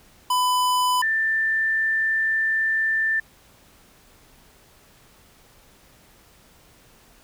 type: tone pair in turn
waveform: square / sine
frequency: 1000 / 1778 Hz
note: B5 / A6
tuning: +21 / +18 cents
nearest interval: minor seventh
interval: 997 cents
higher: second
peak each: -19 dBFS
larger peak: neither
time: 0.3-1.02 / 1.02-3.2 s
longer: second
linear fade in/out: 5 ms
effects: pink hiss -54 dBFS RMS until 7.23 s